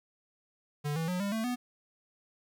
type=tone with pitch steps; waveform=square; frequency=146.83 / 162.92 / 180.77 / 200.6 / 222.6 / 246.9 Hz; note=D3 / E3 / F#3 / G3 / A3 / B3; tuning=0 / -20 / -40 / +40 / +20 / 0 cents; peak=-31 dBFS; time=0.84-1.56 s; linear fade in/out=20 ms; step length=120 ms; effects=11-bit